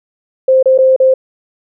sine tone with dropouts, 523.3 Hz, C5, in tune, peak -5 dBFS, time 0.48-1.14 s, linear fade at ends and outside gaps 5 ms, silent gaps 0.628-0.657 / 0.778-0.786 / 0.963-1 s, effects none

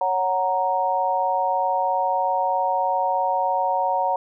sine chord, F# major, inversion second, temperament equal, 554.4 / 740 / 932.3 Hz, C#5 / F#5 / A#5, 0 / 0 / 0 cents, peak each -26 / -23 / -22 dBFS, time 0.01-4.16 s, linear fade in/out 2 ms, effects none

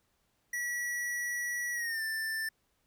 square tone with pitch glide, 1936 to 1775.3 Hz, B6 to A6, -35 to +15 cents, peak -33 dBFS, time 0.53-2.49 s, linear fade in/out 5 ms, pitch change -150 cents, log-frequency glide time 1.73-2.02 s, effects pink hiss -75 dBFS RMS until 2.86 s

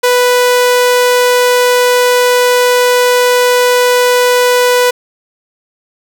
sawtooth tone, 493.9 Hz, B4, in tune, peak -3 dBFS, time 0.03-4.91 s, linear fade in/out 10 ms, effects none

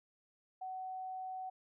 sine tone, 750 Hz, F#5, 23 cents sharp, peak -40 dBFS, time 0.61-1.5 s, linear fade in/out 10 ms, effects none

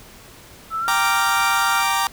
sine tone with pitch glide, 1318.5 to 1388.9 Hz, E6 to F6, 0 to -10 cents, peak -21 dBFS, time 0.7-1.84 s, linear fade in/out 50 ms, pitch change +90 cents, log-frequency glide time 0.8-0.87 s
sawtooth chord, G minor, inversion none, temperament equal, 784 / 932.3 / 1174.7 Hz, G5 / Bb5 / D6, 0 / 0 / 0 cents, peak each -20 / -18 / -18 dBFS, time 0.88-2.07 s, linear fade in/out 0 ms
effects pink hiss -44 dBFS RMS until 2.12 s

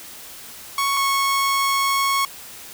sawtooth tone pair in turn, 1108.7 / 1100.4 Hz, C#6 / C#6, 0 / -13 cents, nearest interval unison, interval 13 cents, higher first, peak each -15 / -14 dBFS, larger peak second, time 0.78-0.97 / 0.97-2.25 s, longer second, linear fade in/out 2 ms, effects white hiss -39 dBFS RMS until 2.73 s

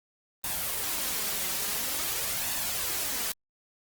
white noise with flanger, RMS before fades -31 dBFS, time 0.44-3.32 s, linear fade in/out 2 ms, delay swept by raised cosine 1.1 to 5.3 ms, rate 0.48 Hz, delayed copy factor +0.5, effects Opus 24 kbps

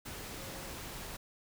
sine tone in noise, 539 Hz, C#5, 49 cents flat, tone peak -53 dBFS, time 0.37-0.74 s, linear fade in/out 10 ms, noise pink, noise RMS -44 dBFS, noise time 0.05-1.17 s, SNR -12 dB, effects none

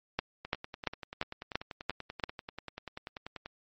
two click trains, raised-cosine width 0.3 ms, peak -13 / -24 dBFS, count 7 / 32, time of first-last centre 0.19-2.238 / 0.45-3.46 s, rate 2.93 / 10.3 Hz, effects MP3 32 kbps

